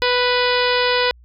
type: harmonic tone with a mistuned harmonic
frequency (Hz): 493.9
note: B4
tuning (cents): 0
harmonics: 1 / 2 / 3 / 4 / 5 / 6 / 7 / 8 / 9 / 10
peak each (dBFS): -19 / -22 / -24 / -25 / -26 / -27 / -27 / -28 / -29 / -29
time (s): 0.02-1.11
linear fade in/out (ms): 0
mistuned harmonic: 9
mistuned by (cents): -40
effects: added 60 Hz sine -44 dBFS peak until 1.24 s